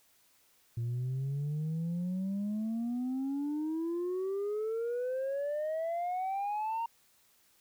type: exponential sweep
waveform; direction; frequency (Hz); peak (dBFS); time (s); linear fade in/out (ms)
sine; up; 115.3 to 932.3; -29; 0.77-6.86; 5
effects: tanh soft clip ceiling -30 dBFS + white hiss -67 dBFS RMS until 7.6 s